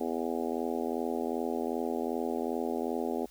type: harmonic tone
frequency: 82.6 Hz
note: E2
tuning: 4 cents sharp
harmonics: 3 / 4 / 5 / 6 / 7 / 8 / 9 / 10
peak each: -35 / -37 / -35 / -40 / -41 / -43 / -40 / -44 dBFS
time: 0-3.26 s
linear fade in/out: 10 ms
effects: added 50 Hz sine -59 dBFS peak until 3.3 s + white hiss -59 dBFS RMS until 3.3 s